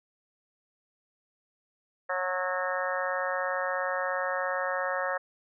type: harmonic tone with a mistuned harmonic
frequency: 182.9 Hz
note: F#3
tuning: 20 cents flat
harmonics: 3 / 4 / 5 / 6 / 7 / 8 / 9 / 10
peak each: -32 / -37 / -39 / -36 / -36 / -41 / -36 / -36 dBFS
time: 2.09-5.18 s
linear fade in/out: 10 ms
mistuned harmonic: 7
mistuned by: +22 cents
effects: none